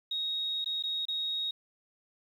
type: tone with dropouts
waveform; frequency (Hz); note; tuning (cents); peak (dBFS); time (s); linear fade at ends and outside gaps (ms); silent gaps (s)
sine; 3761; A#7; +15; -30; 0.11-1.51; 5; 0.645-0.659 / 0.826-0.836 / 1.054-1.083
effects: 10-bit